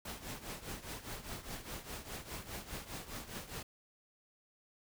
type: noise with tremolo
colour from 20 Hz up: pink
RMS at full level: -42 dBFS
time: 0.05-3.63 s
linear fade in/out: 5 ms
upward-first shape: triangle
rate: 4.9 Hz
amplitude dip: 80%
effects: none